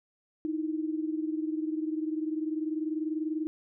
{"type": "tone pair together", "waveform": "sine", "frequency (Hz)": [309.8, 330], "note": ["D#4", "E4"], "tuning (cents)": [-7, 2], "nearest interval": "minor second", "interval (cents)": 109, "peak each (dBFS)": [-30, -35], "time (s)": [0.45, 3.47], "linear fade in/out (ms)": 0, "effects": []}